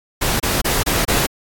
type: noise bursts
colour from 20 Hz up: pink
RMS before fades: -18 dBFS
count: 5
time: 0.21-1.268 s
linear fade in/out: 10 ms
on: 190 ms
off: 27 ms
effects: AAC 64 kbps